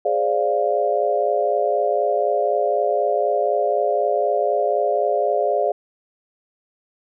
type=chord; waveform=sine; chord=D half-diminished seventh; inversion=second; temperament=equal; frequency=415.3 / 523.3 / 587.3 / 698.5 Hz; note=Ab4 / C5 / D5 / F5; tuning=0 / 0 / 0 / 0 cents; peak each=-23 / -24 / -21 / -22 dBFS; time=0.05-5.72 s; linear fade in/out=5 ms; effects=none